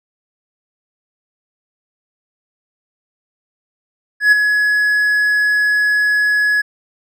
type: tone with ADSR envelope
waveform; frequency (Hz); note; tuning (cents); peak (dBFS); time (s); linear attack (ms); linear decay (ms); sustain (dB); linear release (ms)
triangle; 1687; G#6; +27; -3; 4.2-6.62; 120; 15; -7; 14
effects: none